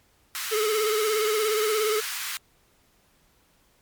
pink high-pass noise, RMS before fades -32 dBFS, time 0.35-2.37 s, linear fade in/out 0 ms, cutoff 1300 Hz, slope 24 dB/octave
square tone with vibrato, 430 Hz, A4, 40 cents flat, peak -23 dBFS, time 0.51-2.01 s, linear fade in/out 20 ms, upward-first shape sine, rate 17 Hz, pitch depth 53 cents each way
effects pink hiss -63 dBFS RMS until 3.81 s + MP3 96 kbps

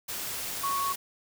sine tone in noise, 1108.7 Hz, C#6, in tune, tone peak -27 dBFS, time 0.63-0.93 s, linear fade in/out 10 ms, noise white, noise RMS -35 dBFS, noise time 0.08-0.96 s, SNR +5 dB, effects none

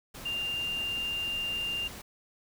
sine tone in noise, 2794 Hz, F7, in tune, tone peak -30 dBFS, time 0.25-1.88 s, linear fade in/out 10 ms, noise pink, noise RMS -44 dBFS, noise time 0.14-2.02 s, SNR +11 dB, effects none

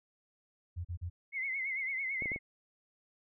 sine tone bursts, 87.31 Hz, F2, in tune, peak -35 dBFS, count 3, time 0.76-1.1 s, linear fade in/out 20 ms, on 88 ms, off 38 ms
sine tone with vibrato, 2124 Hz, C7, 25 cents sharp, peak -33 dBFS, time 1.32-2.39 s, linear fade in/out 50 ms, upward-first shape sine, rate 9 Hz, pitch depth 79 cents each way
clicks, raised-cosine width 2 ms, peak -29 dBFS, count 4, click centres 2.222 / 2.258 / 2.318 / 2.361 s
effects none

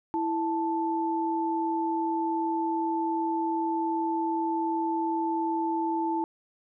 sine tone pair together, 329.6 / 878.7 Hz, E4 / A5, 0 / -3 cents, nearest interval octave + perfect fourth, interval 1697 cents, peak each -28 dBFS, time 0.14-6.24 s, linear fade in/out 0 ms, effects none

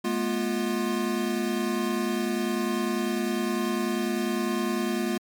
square tone cluster, 211.6 / 241.6 / 352.3 Hz, G#3 / B3 / F4, +33 / -38 / +15 cents, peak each -30 dBFS, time 0.04-5.18 s, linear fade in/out 10 ms, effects MP3 96 kbps

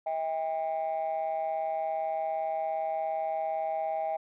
triangle ring-modulated tone, 78.7 Hz, D#2, 20 cents sharp, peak -22 dBFS, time 0.06-4.17 s, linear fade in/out 10 ms, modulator 720 Hz, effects tanh soft clip ceiling -24 dBFS

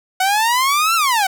sawtooth exponential two-way sweep, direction up then down, 738 to 1378 to 738 Hz, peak -10 dBFS, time 0.2-1.27 s, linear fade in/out 5 ms, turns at 0.95 s, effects none

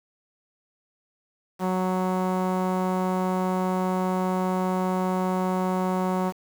sawtooth tone with low-pass filter, 185 Hz, F#3, in tune, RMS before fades -25 dBFS, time 1.59-6.33 s, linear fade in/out 50 ms, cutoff 1000 Hz, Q 2.3, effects 7-bit

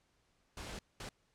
pink noise bursts at uneven times, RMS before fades -45 dBFS, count 2, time 0.57-0.79 / 1-1.09 s, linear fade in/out 2 ms, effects pink hiss -75 dBFS RMS until 1.34 s + low-pass 8000 Hz 12 dB/octave

